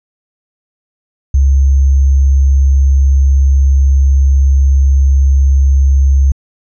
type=tone with sample-and-hold; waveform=sine; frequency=68.1 Hz; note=C#2; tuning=30 cents flat; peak=-5 dBFS; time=1.34-6.32 s; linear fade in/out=5 ms; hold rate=6300 Hz; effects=resampled to 24000 Hz